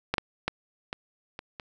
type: clicks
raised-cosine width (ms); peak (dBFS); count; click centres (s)
0.3; -9 / -9 / -10 / -16 / -21 / -22; 6; 0.14 / 0.182 / 0.48 / 0.929 / 1.391 / 1.598
effects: none